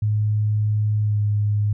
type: tone with pitch glide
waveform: sine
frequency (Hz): 106.1 to 104.16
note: G#2 to G#2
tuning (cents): +38 to +6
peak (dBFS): -17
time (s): 0.02-1.73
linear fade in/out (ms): 5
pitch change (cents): -32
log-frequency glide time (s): 1-1.2
effects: none